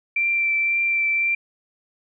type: tone with vibrato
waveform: sine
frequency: 2349 Hz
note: D7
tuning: in tune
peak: -18 dBFS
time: 0.16-1.35 s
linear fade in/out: 5 ms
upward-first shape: triangle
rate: 1.9 Hz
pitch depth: 14 cents each way
effects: none